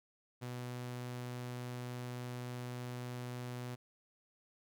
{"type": "tone", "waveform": "sawtooth", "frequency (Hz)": 123.47, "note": "B2", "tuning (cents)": 0, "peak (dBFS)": -37, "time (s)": [0.41, 3.76], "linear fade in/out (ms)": 20, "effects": []}